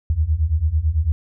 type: beating tone pair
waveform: sine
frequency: 73.42 / 82.42 Hz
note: D2 / E2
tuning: 0 / 0 cents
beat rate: 9 Hz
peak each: -20 / -18 dBFS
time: 0.1-1.12 s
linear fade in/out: 0 ms
effects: none